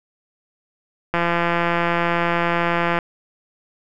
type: click train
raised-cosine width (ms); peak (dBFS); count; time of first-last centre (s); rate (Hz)
0.5; -5; 317; 1.14-2.988; 171
effects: none